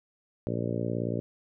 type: harmonic tone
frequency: 58.27 Hz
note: A#1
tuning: in tune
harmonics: 2 / 3 / 4 / 5 / 6 / 7 / 8 / 9 / 10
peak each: -33 / -35 / -36 / -37 / -38 / -38 / -39 / -40 / -40 dBFS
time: 0.47-1.2 s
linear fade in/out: 0 ms
effects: none